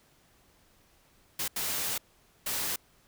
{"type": "noise bursts at uneven times", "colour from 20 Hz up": "white", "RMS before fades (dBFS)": -32, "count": 3, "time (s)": [[1.39, 1.48], [1.56, 1.98], [2.46, 2.76]], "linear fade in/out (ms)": 5, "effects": ["pink hiss -64 dBFS RMS until 3.07 s"]}